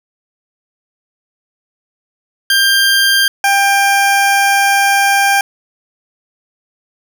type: tone pair in turn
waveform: 20% pulse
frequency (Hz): 1590 / 795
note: G6 / G5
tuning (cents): +24 / +24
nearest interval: octave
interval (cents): 1200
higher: first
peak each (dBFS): -4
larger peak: neither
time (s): 2.5-3.28 / 3.44-5.41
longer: second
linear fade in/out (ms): 2
effects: none